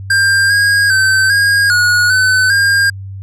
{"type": "tone with pitch steps", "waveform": "square", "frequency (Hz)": [1593, 1634, 1544, 1629, 1451, 1514, 1609], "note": ["G6", "G#6", "G6", "G#6", "F#6", "F#6", "G6"], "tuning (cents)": [27, -29, -27, -34, -34, 39, 45], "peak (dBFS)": -9, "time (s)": [0.1, 2.9], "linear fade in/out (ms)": 5, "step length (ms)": 400, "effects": ["added 97 Hz sine -24 dBFS peak until 3.22 s", "low-pass 10000 Hz 12 dB/octave"]}